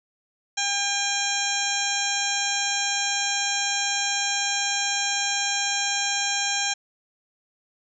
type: harmonic tone with a mistuned harmonic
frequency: 804 Hz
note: G5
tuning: 44 cents sharp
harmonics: 1 / 2 / 3 / 4 / 5 / 7 / 8 / 9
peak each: -31 / -31 / -31 / -31 / -31 / -31 / -31 / -31 dBFS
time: 0.57-6.74 s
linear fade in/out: 10 ms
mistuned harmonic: 7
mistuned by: -19 cents
effects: none